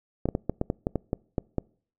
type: clicks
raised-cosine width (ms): 2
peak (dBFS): -12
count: 11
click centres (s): 0.256 / 0.288 / 0.351 / 0.496 / 0.614 / 0.701 / 0.869 / 0.957 / 1.131 / 1.382 / 1.583
effects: noise-tail reverb RT60 0.5 s tail -26 dB re dry